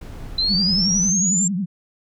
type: noise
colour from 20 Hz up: brown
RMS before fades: -33 dBFS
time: 0.01-1.1 s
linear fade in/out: 5 ms
type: linear sweep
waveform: sine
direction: up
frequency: 4000 to 7440 Hz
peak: -17 dBFS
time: 0.38-1.48 s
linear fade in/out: 5 ms
type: tone with vibrato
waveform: sine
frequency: 188.5 Hz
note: F#3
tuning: 32 cents sharp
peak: -20 dBFS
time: 0.49-1.66 s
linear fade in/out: 20 ms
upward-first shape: triangle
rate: 11 Hz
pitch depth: 200 cents each way
effects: none